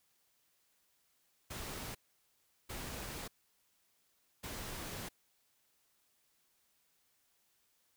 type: noise bursts at uneven times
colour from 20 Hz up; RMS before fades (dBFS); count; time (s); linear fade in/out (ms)
pink; -44; 3; 1.5-1.95 / 2.69-3.28 / 4.43-5.09; 10
effects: white hiss -75 dBFS RMS until 7.96 s